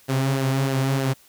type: tone with flanger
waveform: sawtooth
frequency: 134.4 Hz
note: C3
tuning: 47 cents sharp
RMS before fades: -22 dBFS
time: 0.08-1.14 s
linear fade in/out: 20 ms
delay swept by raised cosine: 0.84 to 5.64 ms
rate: 3.2 Hz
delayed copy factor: -0.5
effects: white hiss -54 dBFS RMS until 1.28 s